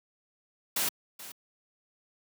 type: noise with echo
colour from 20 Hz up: white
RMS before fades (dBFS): -29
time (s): 0.76-0.89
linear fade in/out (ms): 5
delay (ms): 430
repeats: 1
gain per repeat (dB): -15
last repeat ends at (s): 1.32
effects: high-pass 150 Hz 12 dB/octave